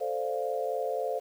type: chord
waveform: sine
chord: D minor seventh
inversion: second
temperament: equal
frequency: 440 / 523.3 / 587.3 / 698.5 Hz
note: A4 / C5 / D5 / F5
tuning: 0 / 0 / 0 / 0 cents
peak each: -34 / -32 / -37 / -34 dBFS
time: 0-1.2 s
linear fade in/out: 20 ms
effects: 9-bit